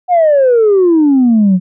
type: exponential sweep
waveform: sine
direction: down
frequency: 737 to 177.1 Hz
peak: -4 dBFS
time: 0.08-1.6 s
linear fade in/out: 50 ms
effects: tanh soft clip ceiling -3 dBFS